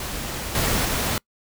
pink noise with level steps, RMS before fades -30 / -22 / -24 dBFS, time 0-1.18 s, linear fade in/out 2 ms, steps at 0.55 / 0.85 s, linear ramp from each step 2 ms, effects noise-tail reverb RT60 0.1 s tail -26 dB re dry

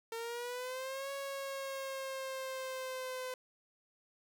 sawtooth exponential two-way sweep, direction up then down, 453.7 to 554.4 to 509 Hz, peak -35 dBFS, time 0.12-3.34 s, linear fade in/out 2 ms, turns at 1.11 s, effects none

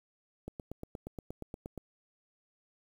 click train, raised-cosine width 2 ms, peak -27 dBFS, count 12, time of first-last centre 0.48-1.777 s, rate 8.48 Hz, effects 9-bit

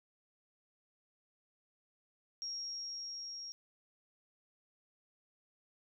sine tone with level ramp, 5588 Hz, F8, in tune, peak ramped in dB -38 to -43 dBFS, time 2.42-3.52 s, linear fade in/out 0 ms, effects none

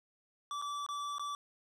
square tone with dropouts, 1158 Hz, D6, 25 cents flat, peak -37 dBFS, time 0.51-1.35 s, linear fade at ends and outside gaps 1 ms, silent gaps 0.616-0.622 / 0.864-0.888 / 1.183-1.195 s, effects low-pass 7000 Hz 12 dB/octave + 11-bit

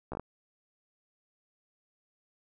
slowing click train, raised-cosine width 1 ms, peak -23 dBFS, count 5, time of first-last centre 0.12-0.196 s, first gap 14 ms, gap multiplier 1.21, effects none

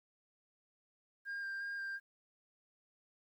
sine tone with vibrato, 1600 Hz, G6, 35 cents sharp, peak -36 dBFS, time 1.25-2 s, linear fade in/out 50 ms, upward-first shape square, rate 2.8 Hz, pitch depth 13 cents each way, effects tanh soft clip ceiling -38 dBFS + 12-bit

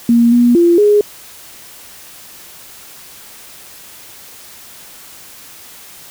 sine tone with pitch steps, 234.9 / 240.8 / 343.5 / 415.1 Hz, A#3 / B3 / F4 / G#4, +13 / -44 / -29 / -1 cents, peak -6 dBFS, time 0.09-1.01 s, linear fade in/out 2 ms, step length 230 ms, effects white hiss -37 dBFS RMS until 6.1 s

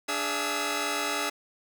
10% pulse tone cluster, 291.6 / 414.3 / 674 / 1286 Hz, D4 / G#4 / E5 / E6, -12 / -4 / +38 / -43 cents, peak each -25 dBFS, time 0.08-1.3 s, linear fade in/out 10 ms, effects none

